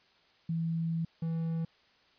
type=tone pair in turn; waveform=sine / triangle; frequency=164.7 / 163.95 Hz; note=E3 / E3; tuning=-1 / -9 cents; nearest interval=unison; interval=8 cents; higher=first; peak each=-29 / -28 dBFS; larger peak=second; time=0.49-1.05 / 1.22-1.65 s; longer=first; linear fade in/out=5 ms; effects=white hiss -65 dBFS RMS until 2.18 s + resampled to 11025 Hz